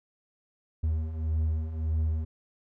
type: beating tone pair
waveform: triangle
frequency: 77.78 / 79.48 Hz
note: D#2 / D#2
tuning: 0 / +37 cents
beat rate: 1.7 Hz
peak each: -31 / -25 dBFS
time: 0.83-2.25 s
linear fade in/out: 10 ms
effects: none